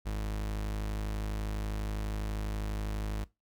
40% pulse tone, 52.2 Hz, G#1, 10 cents sharp, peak -31 dBFS, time 0.05-3.25 s, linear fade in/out 20 ms, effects noise-tail reverb RT60 0.2 s tail -19 dB re dry

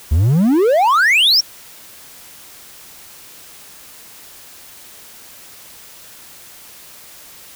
triangle exponential sweep, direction up, 69.5 to 5750 Hz, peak -8 dBFS, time 0.11-1.41 s, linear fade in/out 10 ms, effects white hiss -40 dBFS RMS until 7.55 s

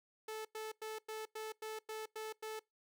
sawtooth tone bursts, 436.2 Hz, A4, 15 cents flat, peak -38 dBFS, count 9, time 0.28-2.594 s, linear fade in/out 5 ms, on 170 ms, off 98 ms, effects noise-tail reverb RT60 0.2 s tail -24 dB re dry

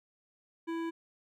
sine tone with hard clipping, 330.9 Hz, E4, 7 cents sharp, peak -35 dBFS, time 0.67-0.91 s, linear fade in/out 20 ms, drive 14 dB, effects none

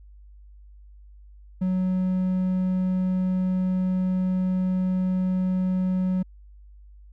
triangle tone, 185 Hz, F#3, in tune, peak -19 dBFS, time 1.61-6.23 s, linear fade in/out 10 ms, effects added 50 Hz sine -45 dBFS peak until 7.12 s

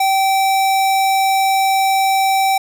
square tone, 774 Hz, G5, 22 cents flat, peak -13 dBFS, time 0-2.58 s, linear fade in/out 5 ms, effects none

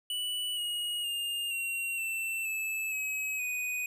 square tone with pitch steps, 2960 / 2887 / 2817 / 2747 / 2680 / 2614 / 2550 / 2488 Hz, F#7 / F#7 / F7 / F7 / E7 / E7 / D#7 / D#7, 0 / -43 / +14 / -29 / +28 / -15 / +42 / -1 cents, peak -32 dBFS, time 0.1-3.86 s, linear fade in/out 2 ms, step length 470 ms, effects none

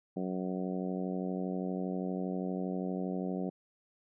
harmonic tone, 92.5 Hz, F#2, in tune, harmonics 2 / 3 / 4 / 5 / 6 / 7 / 8, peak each -35 / -39 / -41 / -43 / -45 / -46 / -47 dBFS, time 0.16-3.5 s, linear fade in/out 10 ms, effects none

